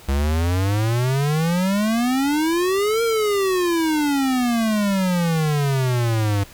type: exponential two-way sweep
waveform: square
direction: up then down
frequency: 66.9 to 466.2 to 98.4 Hz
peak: -18 dBFS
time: 0.08-6.44 s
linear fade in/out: 10 ms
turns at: 3.03 s
effects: pink hiss -44 dBFS RMS until 6.53 s